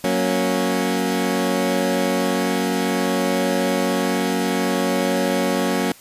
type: chord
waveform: 20% pulse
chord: F# major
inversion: none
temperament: equal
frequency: 185 / 233.1 / 277.2 Hz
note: F#3 / A#3 / C#4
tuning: 0 / 0 / 0 cents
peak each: -18 dBFS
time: 0.04-5.92 s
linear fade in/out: 2 ms
effects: white hiss -46 dBFS RMS until 6 s + resampled to 32000 Hz